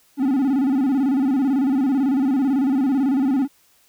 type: tone with vibrato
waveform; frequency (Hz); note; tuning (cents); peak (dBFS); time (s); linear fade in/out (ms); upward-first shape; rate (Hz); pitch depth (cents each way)
triangle; 268.3; C4; +44; -14; 0.17-3.48; 50; square; 18; 100
effects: white hiss -58 dBFS RMS until 3.88 s